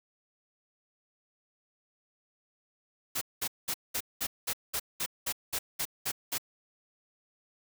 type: noise bursts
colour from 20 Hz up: white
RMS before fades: -32 dBFS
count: 13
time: 3.15-6.382 s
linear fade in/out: 10 ms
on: 64 ms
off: 200 ms
effects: none